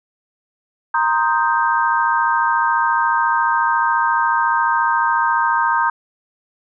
sine chord, C minor seventh, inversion third, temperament equal, 932.3 / 1046.5 / 1244.5 / 1568 Hz, Bb5 / C6 / Eb6 / G6, 0 / 0 / 0 / 0 cents, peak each -17 / -22 / -21 / -20 dBFS, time 0.94-5.9 s, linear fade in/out 5 ms, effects none

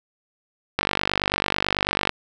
click train, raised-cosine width 0.3 ms, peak -3 dBFS, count 65, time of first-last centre 0.79-2.093 s, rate 49.1 Hz, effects none

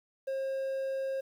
triangle tone, 536 Hz, C5, 42 cents sharp, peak -29 dBFS, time 0.27-1.21 s, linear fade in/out 10 ms, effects 10-bit

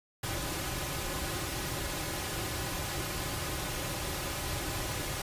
pink noise with comb filter, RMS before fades -35 dBFS, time 0.23-5.22 s, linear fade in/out 5 ms, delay 4.4 ms, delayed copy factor -0.6, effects resampled to 32000 Hz

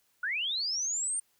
sine linear sweep, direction up, 1398 to 8990 Hz, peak -29 dBFS, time 0.23-1.2 s, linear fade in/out 5 ms, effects white hiss -71 dBFS RMS until 1.39 s

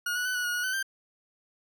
40% pulse tone with pitch steps, 1439 / 1471 / 1503 / 1469 / 1445 / 1455 / 1516 / 1574 Hz, F#6 / F#6 / F#6 / F#6 / F#6 / F#6 / F#6 / G6, -49 / -11 / +27 / -13 / -41 / -29 / +42 / +7 cents, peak -27 dBFS, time 0.06-0.828 s, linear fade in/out 5 ms, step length 96 ms, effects none

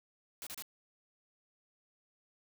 white noise bursts, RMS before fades -44 dBFS, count 3, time 0.42-0.623 s, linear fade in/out 0 ms, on 47 ms, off 31 ms, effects none

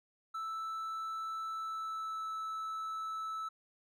triangle tone with pitch glide, 1318.5 to 1309.4 Hz, E6 to E6, 0 to -12 cents, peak -35 dBFS, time 0.34-3.49 s, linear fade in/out 10 ms, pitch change -12 cents, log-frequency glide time 1.49-2.28 s, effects none

